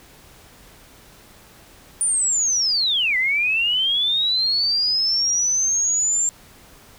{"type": "linear two-way sweep", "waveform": "sine", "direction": "down then up", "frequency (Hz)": [9397, 1975.5, 7390], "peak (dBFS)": -17, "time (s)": [2.01, 6.29], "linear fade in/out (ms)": 0, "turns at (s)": 3.17, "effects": ["pink hiss -48 dBFS RMS until 6.98 s"]}